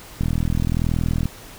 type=click train; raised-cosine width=5 ms; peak=-9 dBFS; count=44; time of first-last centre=0.21-1.256 s; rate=41.1 Hz; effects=pink hiss -41 dBFS RMS until 1.58 s